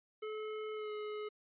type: tone with pitch glide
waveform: square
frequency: 430.9 to 423 Hz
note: A4 to G#4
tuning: -36 to +32 cents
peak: -40 dBFS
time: 0.22-1.29 s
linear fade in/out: 10 ms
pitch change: -32 cents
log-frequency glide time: 0.74-0.92 s
effects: resampled to 8000 Hz